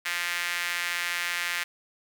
sawtooth tone with high-pass filter, 174.61 Hz, F3, in tune, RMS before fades -30 dBFS, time 0.05-1.64 s, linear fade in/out 10 ms, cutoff 1900 Hz, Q 2.3, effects none

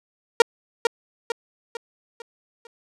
sawtooth tone with echo, 466.2 Hz, A#4, in tune, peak -4 dBFS, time 0.4-0.42 s, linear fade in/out 2 ms, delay 450 ms, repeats 5, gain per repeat -7 dB, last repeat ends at 2.67 s, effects low-pass 8000 Hz 12 dB/octave

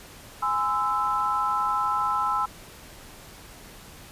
sine chord, Ab augmented, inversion none, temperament equal with one note detuned, 830.6 / 1026.2 / 1318.5 Hz, Ab5 / C6 / E6, 0 / -34 / 0 cents, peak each -29 / -27 / -25 dBFS, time 0.42-2.46 s, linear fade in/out 10 ms, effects pink hiss -46 dBFS RMS until 4.11 s + resampled to 32000 Hz

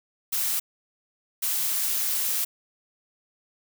blue noise bursts at uneven times, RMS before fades -26 dBFS, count 2, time 0.32-0.6 / 1.42-2.45 s, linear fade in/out 10 ms, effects none

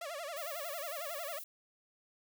sawtooth tone with vibrato, 622.3 Hz, D#5, in tune, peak -36 dBFS, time 0.01-1.39 s, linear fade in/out 5 ms, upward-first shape sine, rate 11 Hz, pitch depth 200 cents each way
violet noise, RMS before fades -46 dBFS, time 0.36-1.44 s, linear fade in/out 5 ms
effects none

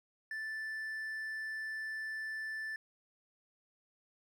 triangle tone, 1760 Hz, A6, in tune, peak -36 dBFS, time 0.31-2.76 s, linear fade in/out 2 ms, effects none

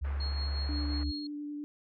sine tone, 70.4 Hz, C#2, 27 cents sharp, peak -30 dBFS, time 0.01-1.12 s, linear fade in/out 20 ms
white low-pass noise, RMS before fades -49 dBFS, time 0.04-1.04 s, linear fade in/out 10 ms, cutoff 1800 Hz, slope 24 dB/octave
sine tone with tremolo, 4275 Hz, C8, 36 cents sharp, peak -37 dBFS, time 0.2-1.27 s, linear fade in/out 5 ms, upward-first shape sine, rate 5.6 Hz, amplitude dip 50%
sine tone with vibrato, 293.7 Hz, D4, in tune, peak -36 dBFS, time 0.69-1.64 s, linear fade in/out 0 ms, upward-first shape sine, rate 10 Hz, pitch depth 11 cents each way
effects none

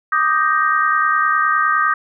sine chord, Eb major seventh, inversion third, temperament equal, 1174.7 / 1244.5 / 1568 / 1864.7 Hz, D6 / Eb6 / G6 / Bb6, 0 / 0 / 0 / 0 cents, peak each -21 / -16 / -19 / -22 dBFS, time 0.12-1.94 s, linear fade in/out 5 ms, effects none

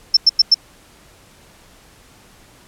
sine tone bursts, 5340 Hz, E8, 22 cents sharp, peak -6 dBFS, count 4, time 0.14-0.544 s, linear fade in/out 5 ms, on 29 ms, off 96 ms, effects pink hiss -48 dBFS RMS until 2.67 s + low-pass 12000 Hz 12 dB/octave

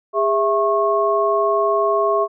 sine tone cluster, 408.1 / 660 / 1092 Hz, G#4 / E5 / C#6, -30 / +2 / -26 cents, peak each -19 dBFS, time 0.13-2.28 s, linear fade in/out 50 ms, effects none

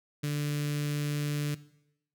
sawtooth tone with notch filter, 146.83 Hz, D3, in tune, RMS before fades -31 dBFS, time 0.23-1.55 s, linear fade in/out 10 ms, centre 830 Hz, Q 0.53, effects noise-tail reverb RT60 0.8 s tail -18 dB re dry

